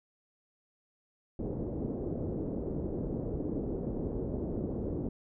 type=low-pass noise; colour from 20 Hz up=white; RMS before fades=-35 dBFS; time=1.39-5.09 s; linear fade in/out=5 ms; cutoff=430 Hz; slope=24 dB/octave; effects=none